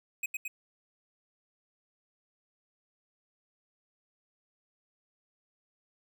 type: tone with echo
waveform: square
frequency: 2520 Hz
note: D#7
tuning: 21 cents sharp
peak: -31 dBFS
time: 0.23-0.26 s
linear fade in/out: 5 ms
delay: 110 ms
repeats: 2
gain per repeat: -2 dB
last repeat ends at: 0.48 s
effects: none